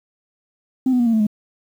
sine tone with pitch steps, 259.6 / 249 / 238.9 / 229.1 / 219.8 / 210.9 Hz, C4 / B3 / A#3 / A#3 / A3 / G#3, -13 / +14 / +43 / -30 / -2 / +27 cents, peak -12 dBFS, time 0.86-1.268 s, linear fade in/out 5 ms, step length 68 ms, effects tanh soft clip ceiling -11 dBFS + 8-bit

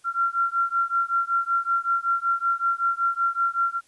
sine beating tone pair, 1369 / 1374.3 Hz, F6 / F6, -35 / -28 cents, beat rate 5.3 Hz, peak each -24 dBFS, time 0.04-3.81 s, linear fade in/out 50 ms, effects white hiss -60 dBFS RMS until 3.87 s + resampled to 24000 Hz

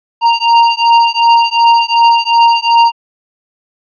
square beating tone pair, 929 / 931.7 Hz, A#5 / A#5, -6 / -1 cents, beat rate 2.7 Hz, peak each -10 dBFS, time 0.21-2.92 s, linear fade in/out 50 ms, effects resampled to 11025 Hz

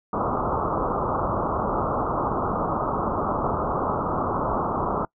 white low-pass noise, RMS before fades -25 dBFS, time 0.13-5.05 s, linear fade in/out 2 ms, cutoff 1300 Hz, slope 96 dB/octave, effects noise-tail reverb RT60 0.1 s tail -24 dB re dry

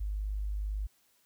sine tone, 51 Hz, G#1, 31 cents flat, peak -31 dBFS, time 0-0.87 s, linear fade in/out 10 ms, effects white hiss -69 dBFS RMS until 1.25 s

